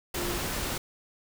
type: tone in noise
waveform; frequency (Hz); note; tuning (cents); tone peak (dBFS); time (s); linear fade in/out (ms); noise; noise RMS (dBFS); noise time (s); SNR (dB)
sine; 349.2; F4; 0; -35; 0.16-0.38; 5; pink; -32; 0.14-0.78; -6
effects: none